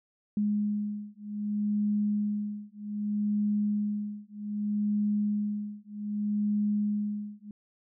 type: beating tone pair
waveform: sine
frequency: 207.7 / 208.34 Hz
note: G#3 / G#3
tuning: 0 / +6 cents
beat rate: 0.64 Hz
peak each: -30 dBFS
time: 0.37-7.51 s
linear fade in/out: 2 ms
effects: none